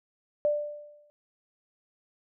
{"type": "tone with exponential decay", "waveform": "sine", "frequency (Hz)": 591, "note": "D5", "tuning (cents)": 11, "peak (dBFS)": -20, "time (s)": [0.45, 1.1], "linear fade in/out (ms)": 0, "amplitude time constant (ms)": 140, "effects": []}